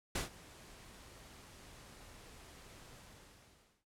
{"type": "noise with ADSR envelope", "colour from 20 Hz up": "pink", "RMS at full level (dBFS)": -35, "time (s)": [0.15, 3.85], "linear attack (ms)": 6, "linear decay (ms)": 130, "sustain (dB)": -21, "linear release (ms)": 890, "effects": ["noise-tail reverb RT60 0.1 s tail -25 dB re dry", "low-pass 11000 Hz 12 dB/octave"]}